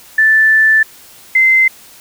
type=tone pair in turn; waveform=sine; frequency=1760 / 2070 Hz; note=A6 / C7; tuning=0 / -19 cents; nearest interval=minor third; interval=281 cents; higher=second; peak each=-6 dBFS; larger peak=neither; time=0.18-0.83 / 1.35-1.68 s; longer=first; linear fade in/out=5 ms; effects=white hiss -40 dBFS RMS until 2 s